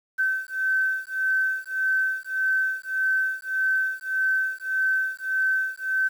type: beating tone pair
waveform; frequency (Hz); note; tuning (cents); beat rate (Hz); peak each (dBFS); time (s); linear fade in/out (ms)
sine; 1537 / 1538.7; G6 / G6; -35 / -33; 1.7; -25; 0.18-6.09; 20
effects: 8-bit